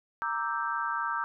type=chord; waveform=sine; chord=E half-diminished seventh; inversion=second; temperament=equal; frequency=932.3 / 1174.7 / 1318.5 / 1568 Hz; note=Bb5 / D6 / E6 / G6; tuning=0 / 0 / 0 / 0 cents; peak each=-34 dBFS; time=0.22-1.24 s; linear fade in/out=0 ms; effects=none